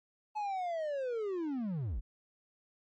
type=linear sweep; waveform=triangle; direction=down; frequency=862 to 36.71 Hz; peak=-31 dBFS; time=0.35-2.01 s; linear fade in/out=20 ms; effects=MP3 32 kbps